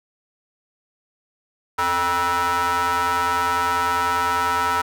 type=ring-modulated tone; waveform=35% pulse; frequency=174.61 Hz; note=F3; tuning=in tune; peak=-14 dBFS; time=1.78-4.82 s; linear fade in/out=10 ms; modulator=1140 Hz; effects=none